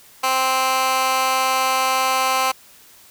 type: tone with high-pass filter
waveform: 15% pulse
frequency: 261.6 Hz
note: C4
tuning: in tune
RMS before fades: -19 dBFS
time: 0.23-2.52 s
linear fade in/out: 10 ms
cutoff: 1000 Hz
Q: 1.2
effects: white hiss -48 dBFS RMS until 3.1 s